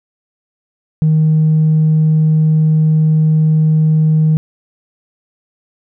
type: tone with tanh clipping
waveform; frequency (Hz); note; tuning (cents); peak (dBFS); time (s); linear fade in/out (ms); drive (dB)
triangle; 156.3; D#3; +8; -8; 1.02-4.37; 0; 5
effects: none